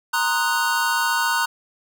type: chord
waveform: square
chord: C half-diminished seventh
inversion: third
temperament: equal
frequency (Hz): 932.3 / 1046.5 / 1244.5 / 1480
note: Bb5 / C6 / Eb6 / Gb6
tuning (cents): 0 / 0 / 0 / 0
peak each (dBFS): -24 / -29 / -28 / -23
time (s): 0.13-1.46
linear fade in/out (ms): 10
effects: none